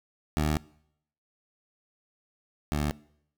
15% pulse tone pair in turn, 76 / 74.01 Hz, D#2 / D2, -40 / +14 cents, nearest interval unison, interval 46 cents, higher first, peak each -18 / -20 dBFS, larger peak first, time 0.37-0.57 / 2.72-2.91 s, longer first, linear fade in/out 0 ms, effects noise-tail reverb RT60 0.7 s tail -22 dB re dry

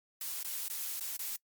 blue noise with dropouts, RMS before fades -38 dBFS, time 0.21-1.36 s, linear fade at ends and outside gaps 2 ms, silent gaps 0.43-0.446 / 0.682-0.699 / 0.996-1.007 / 1.167-1.192 s, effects noise-tail reverb RT60 0.1 s tail -23 dB re dry + MP3 96 kbps

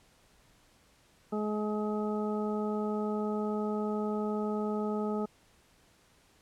harmonic tone, 211.4 Hz, G#3, 31 cents sharp, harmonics 1 / 2 / 3 / 4 / 6, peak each -32 / -34 / -41 / -41 / -42 dBFS, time 1.32-5.26 s, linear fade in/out 10 ms, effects pink hiss -64 dBFS RMS until 6.41 s + low-pass 11000 Hz 12 dB/octave

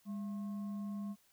sine tone with frequency modulation, 203.2 Hz, G#3, 38 cents flat, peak -38 dBFS, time 0.05-1.16 s, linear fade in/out 50 ms, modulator 877 Hz, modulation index 0.21, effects white hiss -70 dBFS RMS until 1.32 s

